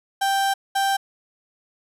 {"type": "tone bursts at uneven times", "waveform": "35% pulse", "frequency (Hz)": 785, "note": "G5", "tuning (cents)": 2, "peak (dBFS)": -17, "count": 2, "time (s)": [[0.21, 0.54], [0.75, 0.97]], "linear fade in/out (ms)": 10, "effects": ["resampled to 32000 Hz"]}